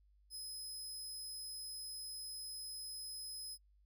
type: tone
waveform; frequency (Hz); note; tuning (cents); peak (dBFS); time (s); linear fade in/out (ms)
25% pulse; 5080; D#8; +35; -39; 0.3-3.58; 50
effects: noise-tail reverb RT60 0.1 s tail -26 dB re dry + added 50 Hz sine -66 dBFS peak until 3.85 s